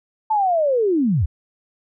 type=linear sweep; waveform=sine; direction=down; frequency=891 to 63.3 Hz; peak=-15 dBFS; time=0.3-1.26 s; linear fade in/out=10 ms; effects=none